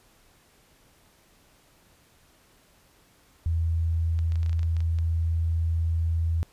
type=tone; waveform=sine; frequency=82.41 Hz; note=E2; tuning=in tune; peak=-22 dBFS; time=3.46-6.43 s; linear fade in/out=0 ms
type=clicks; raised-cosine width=0.2 ms; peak=-28 dBFS; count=12; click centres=4.19 / 4.321 / 4.357 / 4.431 / 4.462 / 4.495 / 4.53 / 4.593 / 4.631 / 4.767 / 4.805 / 4.987 s
effects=pink hiss -60 dBFS RMS until 6.52 s + resampled to 32000 Hz